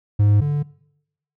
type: tone pair in turn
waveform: triangle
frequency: 103.4 / 146.23 Hz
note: G#2 / D3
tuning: -7 / -7 cents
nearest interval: tritone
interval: 600 cents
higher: second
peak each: -10 / -16 dBFS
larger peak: first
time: 0.19-0.41 / 0.41-0.63 s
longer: neither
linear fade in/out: 10 ms
effects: noise-tail reverb RT60 0.8 s tail -22 dB re dry